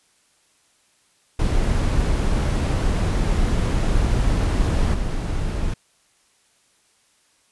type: noise with level steps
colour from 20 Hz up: brown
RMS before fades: -19 / -24 dBFS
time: 1.39-5.74 s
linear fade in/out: 5 ms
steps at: 4.93 s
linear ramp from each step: 20 ms
effects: white hiss -61 dBFS RMS until 7.51 s + resampled to 24000 Hz